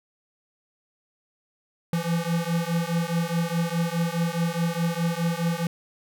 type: beating tone pair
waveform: square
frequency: 166.3 / 171.1 Hz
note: E3 / F3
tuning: +16 / -35 cents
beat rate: 4.8 Hz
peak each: -27 dBFS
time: 1.93-5.67 s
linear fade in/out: 2 ms
effects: none